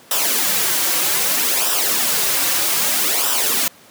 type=noise with flanger; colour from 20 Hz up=white; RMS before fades=-18 dBFS; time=0.11-3.68 s; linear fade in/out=2 ms; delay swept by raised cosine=0.45 to 4.75 ms; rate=0.63 Hz; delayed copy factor=-0.65; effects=pink hiss -46 dBFS RMS until 3.9 s + high-pass 200 Hz 12 dB/octave